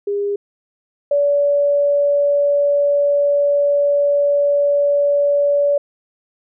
sine tone pair in turn, 405.4 / 573.3 Hz, G#4 / D5, -42 / -42 cents, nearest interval tritone, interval 600 cents, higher second, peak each -17 / -12 dBFS, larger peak second, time 0.07-0.36 / 1.11-5.78 s, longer second, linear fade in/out 5 ms, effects none

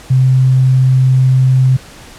sine tone, 130 Hz, C3, 11 cents flat, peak -6 dBFS, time 0.1-1.77 s, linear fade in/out 10 ms, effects pink hiss -36 dBFS RMS until 2.18 s + low-pass 10000 Hz 12 dB/octave

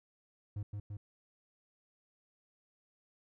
triangle tone with echo, 102.8 Hz, G#2, 17 cents flat, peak -34 dBFS, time 0.56-0.63 s, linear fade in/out 5 ms, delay 170 ms, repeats 2, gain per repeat -2 dB, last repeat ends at 0.97 s, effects none

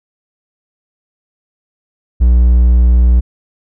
triangle tone, 60.4 Hz, B1, 38 cents flat, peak -3 dBFS, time 2.2-3.21 s, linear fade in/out 20 ms, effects none

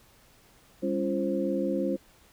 sine tone cluster, 199.9 / 277.3 / 343.3 / 527 Hz, G3 / C#4 / F4 / C5, +34 / +1 / -30 / +12 cents, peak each -31 dBFS, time 0.82-1.97 s, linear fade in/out 20 ms, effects pink hiss -59 dBFS RMS until 2.32 s

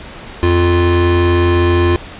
square tone pair together, 87.25 / 349.2 Hz, F2 / F4, -1 / 0 cents, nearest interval 2 octaves, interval 2401 cents, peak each -13 dBFS, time 0.43-1.96 s, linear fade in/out 0 ms, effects pink hiss -32 dBFS RMS until 2.19 s + resampled to 8000 Hz

